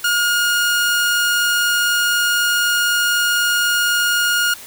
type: tone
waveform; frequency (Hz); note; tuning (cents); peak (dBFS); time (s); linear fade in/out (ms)
sawtooth; 1428; F6; +38; -11; 0.04-4.54; 5
effects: white hiss -37 dBFS RMS until 4.66 s